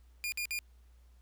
sawtooth tone bursts, 2420 Hz, D#7, 49 cents flat, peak -30 dBFS, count 3, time 0.24-0.589 s, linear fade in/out 0 ms, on 81 ms, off 53 ms, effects added 60 Hz sine -57 dBFS peak until 1.21 s + pink hiss -73 dBFS RMS until 1.21 s

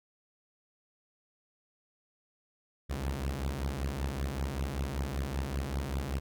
sawtooth beating tone pair, 65.41 / 70.61 Hz, C2 / C#2, 0 / +33 cents, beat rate 5.2 Hz, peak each -31 dBFS, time 2.89-6.2 s, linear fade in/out 20 ms, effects none

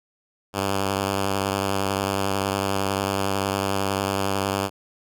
5% pulse tone with vibrato, 98 Hz, G2, in tune, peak -11 dBFS, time 0.53-4.7 s, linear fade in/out 50 ms, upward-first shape sine, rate 11 Hz, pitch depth 27 cents each way, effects none

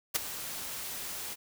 white noise with ADSR envelope, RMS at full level -25 dBFS, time 0.14-1.36 s, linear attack 20 ms, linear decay 11 ms, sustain -14 dB, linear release 36 ms, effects none

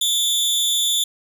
sawtooth tone with amplitude modulation, 3520 Hz, A7, in tune, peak -11 dBFS, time 0.01-1.04 s, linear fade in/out 5 ms, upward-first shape sine, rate 273 Hz, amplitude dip 70%, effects none

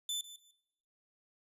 sawtooth tone with echo, 3520 Hz, A7, in tune, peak -31 dBFS, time 0.09-0.21 s, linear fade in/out 2 ms, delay 150 ms, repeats 2, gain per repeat -13 dB, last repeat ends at 0.51 s, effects noise-tail reverb RT60 0.8 s tail -21 dB re dry + resampled to 32000 Hz

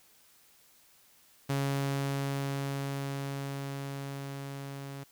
sawtooth tone with level ramp, 138.59 Hz, C#3, in tune, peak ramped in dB -24 to -36 dBFS, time 1.49-5.04 s, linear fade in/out 10 ms, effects white hiss -62 dBFS RMS until 5.11 s

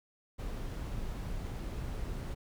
brown noise, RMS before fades -38 dBFS, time 0.38-2.35 s, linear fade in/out 20 ms, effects none

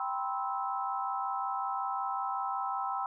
sine chord, C major seventh, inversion second, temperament just, 784.9 / 981.1 / 1046.5 / 1308.1 Hz, G5 / B5 / C6 / E6, +2 / -12 / 0 / -14 cents, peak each -35 / -38 / -38 / -36 dBFS, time 0-3.06 s, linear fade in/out 2 ms, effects none

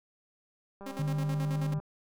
click train, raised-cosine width 1 ms, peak -33 dBFS, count 197, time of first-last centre 0.81-1.8 s, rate 198 Hz
sawtooth tone with tremolo, 269.2 Hz, C4, 49 cents sharp, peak -33 dBFS, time 0.86-1.74 s, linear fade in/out 5 ms, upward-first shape square, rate 9.3 Hz, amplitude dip 70%
sine tone with pitch glide, 150 to 150.96 Hz, D3 to D3, +37 to +48 cents, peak -28 dBFS, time 0.99-1.79 s, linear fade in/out 5 ms, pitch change +11 cents, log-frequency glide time 1.46-1.56 s
effects none

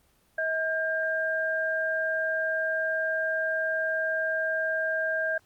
sine tone pair together, 639.4 / 1600 Hz, D#5 / G6, +47 / +35 cents, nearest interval octave + major third, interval 1588 cents, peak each -29 / -27 dBFS, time 0.38-5.38 s, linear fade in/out 5 ms, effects pink hiss -65 dBFS RMS until 5.45 s + Opus 24 kbps

